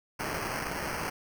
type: noise with sample-and-hold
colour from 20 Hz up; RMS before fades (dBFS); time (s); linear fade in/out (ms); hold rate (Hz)
white; -34; 0.19-1.1; 10; 3675
effects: none